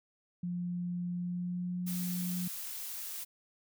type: tone with pitch glide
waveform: sine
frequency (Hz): 176.4 to 179.07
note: F3 to F3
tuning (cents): +18 to +44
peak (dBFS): -33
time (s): 0.43-2.48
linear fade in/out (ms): 5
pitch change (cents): +26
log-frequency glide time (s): 1.13-1.82
type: noise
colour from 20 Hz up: blue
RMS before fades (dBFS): -41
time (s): 1.86-3.25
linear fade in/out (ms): 20
effects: none